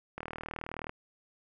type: click train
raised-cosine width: 0.5 ms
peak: -23 dBFS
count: 29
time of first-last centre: 0.18-0.894 s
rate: 39.2 Hz
effects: none